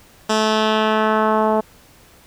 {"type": "tone with low-pass filter sweep", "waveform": "10% pulse", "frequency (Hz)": 217.1, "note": "A3", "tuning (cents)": -23, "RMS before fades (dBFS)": -17, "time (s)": [0.29, 1.61], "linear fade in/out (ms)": 10, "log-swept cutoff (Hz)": [6900, 750], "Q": 1.4, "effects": ["pink hiss -49 dBFS RMS until 2.26 s"]}